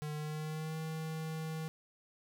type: tone with pitch glide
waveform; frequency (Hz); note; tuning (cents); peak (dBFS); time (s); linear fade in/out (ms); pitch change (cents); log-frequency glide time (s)
square; 150.9 to 158.95; D3 to D#3; +47 to +37; -38; 0.02-1.68; 0; +90; 0.15-0.77
effects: none

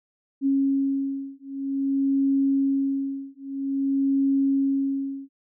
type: beating tone pair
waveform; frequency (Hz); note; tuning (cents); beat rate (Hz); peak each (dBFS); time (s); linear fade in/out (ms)
sine; 273.4 / 273.91; C#4 / C#4; -24 / -21; 0.51; -24 / -24; 0.41-5.29; 50
effects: none

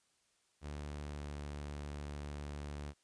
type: tone with pitch glide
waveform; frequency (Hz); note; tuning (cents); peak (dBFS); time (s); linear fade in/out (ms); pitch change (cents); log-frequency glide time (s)
sawtooth; 73.42 to 72.83; D2 to D2; 0 to -14; -38; 0.61-2.94; 50; -14; 1.09-1.24
effects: white hiss -75 dBFS RMS until 3.03 s + resampled to 22050 Hz

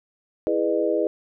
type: chord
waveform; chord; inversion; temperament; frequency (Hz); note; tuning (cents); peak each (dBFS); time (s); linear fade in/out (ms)
sine; E major seventh; none; equal with one note detuned; 329.6 / 415.3 / 493.9 / 607.7; E4 / G#4 / B4 / D#5; 0 / 0 / 0 / -41; -25; 0.47-1.07; 0
effects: none

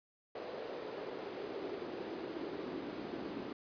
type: noise with high-pass filter sweep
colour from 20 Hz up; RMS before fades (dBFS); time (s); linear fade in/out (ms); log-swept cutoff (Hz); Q
brown; -43; 0.35-3.53; 5; 470 to 290; 3.2
effects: resampled to 11025 Hz

